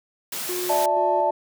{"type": "high-pass noise", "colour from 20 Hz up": "white", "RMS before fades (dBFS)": -30, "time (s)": [0.32, 0.86], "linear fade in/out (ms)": 5, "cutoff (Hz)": 140, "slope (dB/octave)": 48}
{"type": "tone with tremolo", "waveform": "triangle", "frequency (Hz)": 360, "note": "F#4", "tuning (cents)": -47, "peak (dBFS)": -25, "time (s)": [0.49, 1.31], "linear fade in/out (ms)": 2, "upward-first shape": "square", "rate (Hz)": 2.1, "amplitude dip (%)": 40}
{"type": "chord", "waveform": "sine", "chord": "D suspended second", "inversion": "none", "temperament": "equal", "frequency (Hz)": [587.3, 659.3, 880], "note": ["D5", "E5", "A5"], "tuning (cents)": [0, 0, 0], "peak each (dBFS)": [-23, -25, -21], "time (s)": [0.69, 1.31], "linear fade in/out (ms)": 10}
{"effects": []}